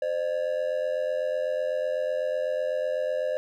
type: ring-modulated tone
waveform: triangle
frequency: 562 Hz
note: C#5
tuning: 24 cents sharp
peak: -20 dBFS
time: 0.02-3.37 s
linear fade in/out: 0 ms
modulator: 44 Hz
effects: none